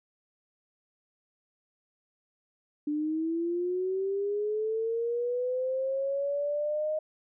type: linear sweep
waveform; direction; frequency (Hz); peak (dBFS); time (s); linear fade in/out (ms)
sine; up; 293.7 to 622.3; -27; 2.87-6.99; 5
effects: none